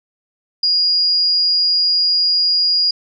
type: tone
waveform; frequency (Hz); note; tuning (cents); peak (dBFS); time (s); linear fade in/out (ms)
sine; 4864; D#8; -40; -12; 0.63-2.91; 5
effects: none